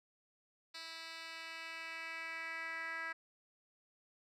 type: tone with band-pass filter sweep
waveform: 10% pulse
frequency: 327.1 Hz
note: E4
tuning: 13 cents flat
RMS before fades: -45 dBFS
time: 0.74-3.13 s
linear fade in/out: 10 ms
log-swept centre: 3800 to 1800 Hz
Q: 3
effects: none